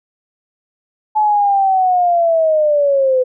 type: linear sweep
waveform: sine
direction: down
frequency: 862 to 503 Hz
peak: -10 dBFS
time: 1.15-3.24 s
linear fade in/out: 20 ms
effects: none